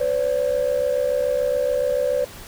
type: tone pair together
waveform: sine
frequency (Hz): 505 / 572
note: B4 / D5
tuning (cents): +39 / -46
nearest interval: major second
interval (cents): 215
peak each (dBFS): -20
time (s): 0-2.25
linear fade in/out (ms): 10
effects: tanh soft clip ceiling -13 dBFS + pink hiss -40 dBFS RMS until 2.47 s